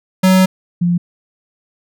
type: tone pair in turn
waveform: square / sine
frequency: 187.1 / 174.21 Hz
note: F#3 / F3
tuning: +20 / -4 cents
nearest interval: minor second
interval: 124 cents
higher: first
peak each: -8 / -11 dBFS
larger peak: first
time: 0.23-0.46 / 0.81-0.98 s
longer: first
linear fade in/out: 10 ms
effects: none